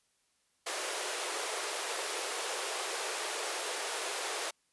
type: high-pass noise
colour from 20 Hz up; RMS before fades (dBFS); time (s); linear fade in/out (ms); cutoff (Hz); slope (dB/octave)
pink; -36; 0.66-4.51; 10; 380; 48
effects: white hiss -74 dBFS RMS until 4.72 s + resampled to 24000 Hz